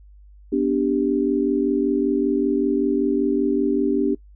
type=chord; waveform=sine; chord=G major; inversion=first; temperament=equal with one note detuned; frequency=246.9 / 292.1 / 392 Hz; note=B3 / D4 / G4; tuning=0 / -9 / 0 cents; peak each=-23 / -20 / -22 dBFS; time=0.52-4.15 s; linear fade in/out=10 ms; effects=noise-tail reverb RT60 0.1 s tail -22 dB re dry + added 50 Hz sine -44 dBFS peak until 4.35 s